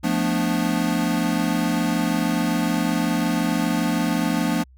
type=chord; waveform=square; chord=B half-diminished seventh; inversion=second; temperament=equal; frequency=174.61 / 220 / 246.9 / 293.7 Hz; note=F3 / A3 / B3 / D4; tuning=0 / 0 / 0 / 0 cents; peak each=-26 dBFS; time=0.03-4.64 s; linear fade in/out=20 ms; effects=added 64 Hz sine -47 dBFS peak until 4.77 s